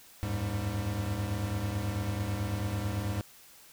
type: tone cluster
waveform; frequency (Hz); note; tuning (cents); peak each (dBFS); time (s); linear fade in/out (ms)
square; 79.7 / 95.3 / 104.4 / 200.4; D#2 / G2 / G#2 / G3; +42 / -48 / +10 / +38; -40 / -39 / -33 / -40; 0.23-3.21; 0
effects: white hiss -55 dBFS RMS until 3.72 s